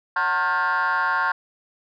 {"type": "tone with frequency modulation", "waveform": "sine", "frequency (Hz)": 1244.5, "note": "D#6", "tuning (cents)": 0, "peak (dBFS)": -17, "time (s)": [0.16, 1.32], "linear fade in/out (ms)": 5, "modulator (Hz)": 167, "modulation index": 2.4, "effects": ["tanh soft clip ceiling -17 dBFS"]}